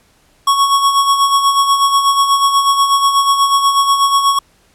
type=tone with tremolo; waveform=square; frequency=1108.7 Hz; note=C#6; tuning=in tune; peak=-8 dBFS; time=0.47-4.39 s; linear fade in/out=5 ms; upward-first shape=sine; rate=8.2 Hz; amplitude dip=55%; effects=pink hiss -53 dBFS RMS until 4.74 s + low-pass 12000 Hz 12 dB/octave